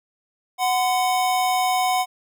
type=tone pair together; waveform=square; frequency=740 / 1019.9 Hz; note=F#5 / C6; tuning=0 / -45 cents; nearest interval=tritone; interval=555 cents; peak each=-20 / -26 dBFS; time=0.58-2.06 s; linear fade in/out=50 ms; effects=none